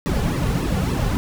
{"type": "noise with flanger", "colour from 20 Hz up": "brown", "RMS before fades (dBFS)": -21, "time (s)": [0.06, 1.17], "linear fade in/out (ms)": 0, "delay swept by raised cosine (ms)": [1.3, 3.2], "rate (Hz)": 3.5, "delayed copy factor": -1, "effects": []}